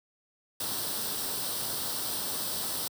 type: noise with comb filter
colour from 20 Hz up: white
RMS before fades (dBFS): -33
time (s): 0.6-2.88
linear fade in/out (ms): 5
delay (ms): 0.22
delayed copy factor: +0.65
effects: high-pass 80 Hz 12 dB/octave